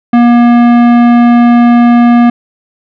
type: tone with tanh clipping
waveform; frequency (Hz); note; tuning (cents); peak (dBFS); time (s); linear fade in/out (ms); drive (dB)
sine; 238.7; A#3; +41; -4; 0.13-2.3; 5; 16
effects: none